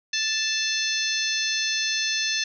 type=harmonic tone with a mistuned harmonic; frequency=880 Hz; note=A5; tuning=in tune; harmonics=2 / 3 / 4 / 5 / 6 / 7; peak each=-30 / -30 / -30 / -30 / -30 / -30 dBFS; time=0.13-2.44 s; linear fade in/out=5 ms; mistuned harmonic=5; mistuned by=-57 cents; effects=none